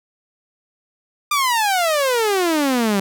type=exponential sweep; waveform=sawtooth; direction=down; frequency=1211 to 191.1 Hz; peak=-12 dBFS; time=1.31-3 s; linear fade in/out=5 ms; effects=none